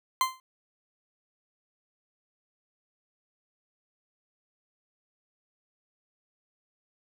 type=tone with exponential decay; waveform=40% pulse; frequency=1040 Hz; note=C6; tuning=11 cents flat; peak=-18 dBFS; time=0.21-0.4 s; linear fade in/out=1 ms; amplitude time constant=40 ms; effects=none